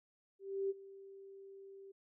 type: tone with ADSR envelope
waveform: sine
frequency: 391.1 Hz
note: G4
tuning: 4 cents flat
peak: -32 dBFS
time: 0.39-1.92 s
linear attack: 310 ms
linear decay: 28 ms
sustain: -19 dB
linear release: 11 ms
effects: none